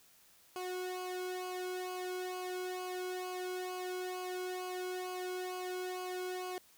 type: tone with flanger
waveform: sawtooth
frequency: 365.8 Hz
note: F#4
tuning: 20 cents flat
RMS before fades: -40 dBFS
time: 0.56-6.58 s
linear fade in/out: 0 ms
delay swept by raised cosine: 0.53 to 1.11 ms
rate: 2.2 Hz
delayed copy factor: -0.8
effects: white hiss -64 dBFS RMS until 6.77 s